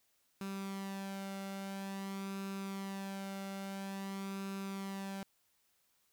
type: tone with flanger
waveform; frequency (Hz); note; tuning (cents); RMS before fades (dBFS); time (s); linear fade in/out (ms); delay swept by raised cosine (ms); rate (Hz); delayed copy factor
sawtooth; 195.2; G3; -7; -42; 0.41-5.23; 2; 0.77 to 1.43; 0.49; +0.5
effects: white hiss -75 dBFS RMS until 6.12 s